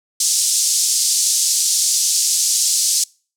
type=band-pass noise; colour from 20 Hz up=pink; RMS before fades=-17 dBFS; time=0.2-3.04 s; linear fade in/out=5 ms; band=5200 to 9400 Hz; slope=24 dB/octave; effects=noise-tail reverb RT60 0.4 s tail -26 dB re dry